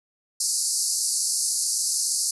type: band-pass noise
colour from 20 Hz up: white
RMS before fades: -25 dBFS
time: 0.4-2.31 s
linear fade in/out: 5 ms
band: 4400 to 11000 Hz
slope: 96 dB/octave
effects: none